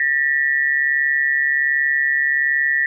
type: tone pair together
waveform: sine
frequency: 1790 / 1931.3 Hz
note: A6 / B6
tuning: +29 / -39 cents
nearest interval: minor second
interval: 132 cents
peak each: -18 dBFS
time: 0-2.86 s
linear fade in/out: 2 ms
effects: none